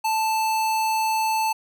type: tone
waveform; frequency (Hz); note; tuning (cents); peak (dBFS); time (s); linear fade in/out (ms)
square; 880; A5; 0; -21; 0.04-1.53; 10
effects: none